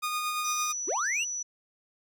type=tone with tremolo; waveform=sawtooth; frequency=1229 Hz; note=D#6; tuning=22 cents flat; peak=-24 dBFS; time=0.02-0.73 s; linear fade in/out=20 ms; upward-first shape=sine; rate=8.8 Hz; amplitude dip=30%
type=tone; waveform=sine; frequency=5920 Hz; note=F#8; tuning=in tune; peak=-31 dBFS; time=0.44-1.43 s; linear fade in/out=10 ms
type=linear sweep; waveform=triangle; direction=up; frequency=260.3 to 2982 Hz; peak=-26 dBFS; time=0.87-1.25 s; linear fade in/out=20 ms
effects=none